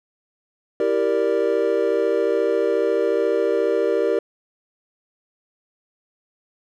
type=chord; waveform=triangle; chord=E half-diminished seventh; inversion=none; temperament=equal; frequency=329.6 / 392 / 466.2 / 587.3 Hz; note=E4 / G4 / Bb4 / D5; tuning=0 / 0 / 0 / 0 cents; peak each=-25 / -20 / -19 / -22 dBFS; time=0.8-4.19 s; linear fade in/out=2 ms; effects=none